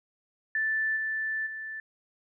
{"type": "tone with level steps", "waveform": "sine", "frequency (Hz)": 1760, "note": "A6", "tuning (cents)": 0, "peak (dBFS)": [-25, -28, -35], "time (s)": [0.55, 1.8], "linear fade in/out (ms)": 2, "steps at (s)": [0.96, 1.46], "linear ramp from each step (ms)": 10, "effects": []}